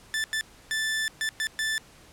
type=tone bursts at uneven times; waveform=sawtooth; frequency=1760 Hz; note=A6; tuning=in tune; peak=-22 dBFS; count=6; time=0.14-0.24 / 0.33-0.41 / 0.71-1.08 / 1.21-1.29 / 1.4-1.47 / 1.59-1.78 s; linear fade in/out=0 ms; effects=pink hiss -53 dBFS RMS until 2.12 s + low-pass 11000 Hz 12 dB/octave